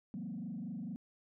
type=tone with frequency modulation; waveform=sine; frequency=207.7 Hz; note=G#3; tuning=in tune; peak=-38 dBFS; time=0.14-0.96 s; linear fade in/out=0 ms; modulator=24.5 Hz; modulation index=1.8; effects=tanh soft clip ceiling -34 dBFS